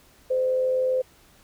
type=tone with frequency modulation; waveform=sine; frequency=514 Hz; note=C5; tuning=31 cents flat; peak=-20 dBFS; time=0.3-1.02 s; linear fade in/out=10 ms; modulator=87.5 Hz; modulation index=0.25; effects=pink hiss -56 dBFS RMS until 1.43 s